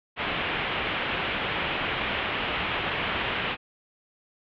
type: low-pass noise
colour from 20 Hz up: white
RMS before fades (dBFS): -29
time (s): 0.16-3.57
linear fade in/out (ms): 50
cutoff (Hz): 3200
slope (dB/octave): 48
effects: none